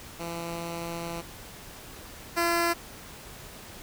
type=tone pair in turn; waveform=10% pulse; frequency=168.9 / 340.8 Hz; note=E3 / F4; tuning=+42 / -42 cents; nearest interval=octave; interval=1216 cents; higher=second; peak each=-25 / -15 dBFS; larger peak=second; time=0.19-1.22 / 2.36-2.74 s; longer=first; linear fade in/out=20 ms; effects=pink hiss -45 dBFS RMS until 3.82 s